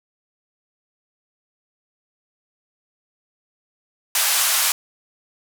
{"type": "band-pass noise", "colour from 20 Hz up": "white", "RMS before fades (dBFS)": -19, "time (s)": [4.15, 4.72], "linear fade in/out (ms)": 2, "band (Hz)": [720, 14000], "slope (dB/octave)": 24, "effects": []}